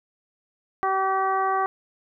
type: harmonic tone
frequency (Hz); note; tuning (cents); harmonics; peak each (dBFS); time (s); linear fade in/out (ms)
383.8; G4; -37; 1 / 2 / 3 / 4 / 5; -29 / -24 / -24 / -34 / -36; 0.83-1.66; 0
effects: none